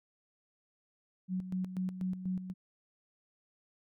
sine tone with tremolo, 185 Hz, F#3, in tune, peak -31 dBFS, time 1.28-2.54 s, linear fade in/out 50 ms, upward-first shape square, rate 4.1 Hz, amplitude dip 65%, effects none

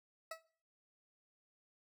20% pulse tone with exponential decay, 648 Hz, E5, 30 cents flat, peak -35 dBFS, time 0.31-0.42 s, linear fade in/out 5 ms, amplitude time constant 23 ms, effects noise-tail reverb RT60 0.5 s tail -19 dB re dry

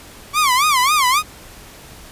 sawtooth tone with vibrato, 1108.7 Hz, C#6, in tune, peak -9 dBFS, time 0.33-1.23 s, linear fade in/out 50 ms, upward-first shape sine, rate 3.7 Hz, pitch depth 200 cents each way, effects pink hiss -40 dBFS RMS until 2.11 s + resampled to 32000 Hz

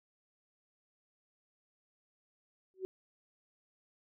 sine tone with exponential growth, 376.6 Hz, F#4, 31 cents sharp, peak -31 dBFS, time 2.74-2.85 s, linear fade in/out 0 ms, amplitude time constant 22 ms, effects none

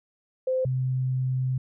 sine tone pair in turn, 517 / 129.25 Hz, C5 / C3, -21 / -21 cents, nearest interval 2 octaves, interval 2400 cents, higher first, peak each -22 / -23 dBFS, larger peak first, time 0.47-0.65 / 0.65-1.58 s, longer second, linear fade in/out 5 ms, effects none

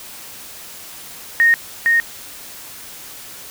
sine tone with echo, 1853 Hz, A#6, 11 cents flat, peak -9 dBFS, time 1.4-1.54 s, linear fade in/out 0 ms, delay 460 ms, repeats 1, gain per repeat -2 dB, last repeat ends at 2 s, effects white hiss -36 dBFS RMS until 3.5 s

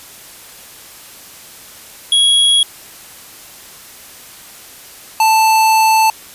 square tone pair in turn, 3322 / 881.8 Hz, G#7 / A5, 0 / +4 cents, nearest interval octave + major seventh, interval 2296 cents, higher first, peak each -9 dBFS, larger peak neither, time 2.12-2.63 / 5.2-6.1 s, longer second, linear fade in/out 2 ms, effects white hiss -37 dBFS RMS until 6.34 s + resampled to 32000 Hz

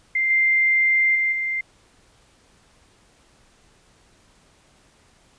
sine tone with level steps, 2093 Hz, C7, in tune, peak -18 / -15 / -18 / -22 dBFS, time 0.15-1.61 s, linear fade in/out 5 ms, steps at 0.3 / 1.15 / 1.32 s, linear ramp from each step 5 ms, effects pink hiss -57 dBFS RMS until 5.38 s + resampled to 22050 Hz

